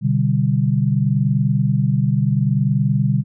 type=chord; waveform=sine; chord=G major; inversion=first; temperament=equal with one note detuned; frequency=126.14 / 146.83 / 196 Hz; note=B2 / D3 / G3; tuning=+37 / 0 / 0 cents; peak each=-18 / -18 / -20 dBFS; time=0.01-3.24 s; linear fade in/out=50 ms; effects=none